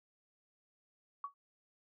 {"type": "tone with exponential decay", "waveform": "sine", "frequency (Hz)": 1127, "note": "C#6", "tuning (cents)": 28, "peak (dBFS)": -34, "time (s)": [1.24, 1.34], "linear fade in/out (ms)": 2, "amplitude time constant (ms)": 20, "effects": []}